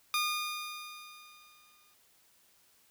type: tone with exponential decay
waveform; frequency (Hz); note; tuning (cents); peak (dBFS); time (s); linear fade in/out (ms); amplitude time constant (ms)
15% pulse; 1218; D#6; -37; -21; 0.14-1.94; 1; 390
effects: white hiss -66 dBFS RMS until 2.9 s